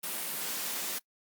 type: high-pass noise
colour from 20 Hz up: white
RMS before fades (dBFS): -35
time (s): 0.03-0.99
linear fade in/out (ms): 10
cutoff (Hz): 150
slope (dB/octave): 96
effects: noise-tail reverb RT60 0.1 s tail -23 dB re dry + Opus 32 kbps